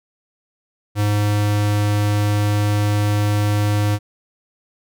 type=tone; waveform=square; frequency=103.83 Hz; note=G#2; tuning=in tune; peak=-16 dBFS; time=0.95-3.99 s; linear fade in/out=50 ms; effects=none